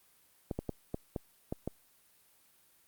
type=clicks; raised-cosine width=2 ms; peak=-21 dBFS; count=7; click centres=0.512 / 0.59 / 0.693 / 0.944 / 1.162 / 1.525 / 1.676 s; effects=white hiss -66 dBFS RMS until 2.87 s + Opus 32 kbps